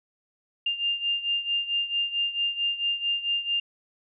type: beating tone pair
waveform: sine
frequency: 2800 / 2804.5 Hz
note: F7 / F7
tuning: +4 / +7 cents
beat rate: 4.5 Hz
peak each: -26 / -30 dBFS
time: 0.66-3.6 s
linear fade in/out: 5 ms
effects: none